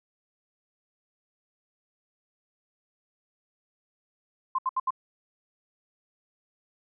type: tone bursts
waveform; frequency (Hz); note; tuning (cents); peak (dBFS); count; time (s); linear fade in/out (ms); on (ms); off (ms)
sine; 1045; C6; -2; -23; 4; 4.55-4.906; 5; 35; 72
effects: none